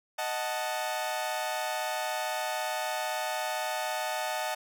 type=chord; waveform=sawtooth; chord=D# diminished; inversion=none; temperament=equal; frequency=622.3 / 740 / 880 Hz; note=D#5 / F#5 / A5; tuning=0 / 0 / 0 cents; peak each=-31 dBFS; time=0.18-4.55 s; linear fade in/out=10 ms; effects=none